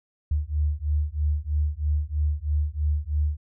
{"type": "beating tone pair", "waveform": "sine", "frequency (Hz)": [73.3, 76.4], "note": ["D2", "D#2"], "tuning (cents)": [-3, -31], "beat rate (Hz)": 3.1, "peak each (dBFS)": -25, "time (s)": [0.31, 3.37], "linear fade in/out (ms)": 5, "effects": []}